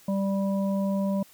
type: harmonic tone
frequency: 196 Hz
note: G3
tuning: in tune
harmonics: 1 / 3 / 5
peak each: -24 / -31 / -39 dBFS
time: 0.08-1.23 s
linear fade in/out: 5 ms
effects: white hiss -55 dBFS RMS until 1.33 s